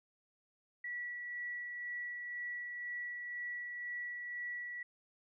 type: tone with tremolo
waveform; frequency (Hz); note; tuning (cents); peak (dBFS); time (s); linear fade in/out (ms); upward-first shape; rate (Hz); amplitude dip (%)
sine; 1943; B6; -29; -38; 0.84-4.83; 5; sine; 2; 30
effects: none